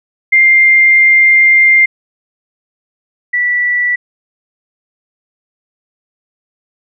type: tone pair in turn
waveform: sine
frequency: 2103 / 1959.3 Hz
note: C7 / B6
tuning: +8 / -14 cents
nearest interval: minor second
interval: 122 cents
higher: first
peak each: -4 / -10 dBFS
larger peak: first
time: 0.32-1.86 / 3.33-3.96 s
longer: first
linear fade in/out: 10 ms
effects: none